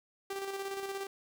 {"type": "tone with tremolo", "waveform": "sawtooth", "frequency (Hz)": 392, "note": "G4", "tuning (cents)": 0, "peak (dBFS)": -31, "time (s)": [0.3, 1.07], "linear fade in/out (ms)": 5, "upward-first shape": "square", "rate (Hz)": 17, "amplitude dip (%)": 40, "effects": []}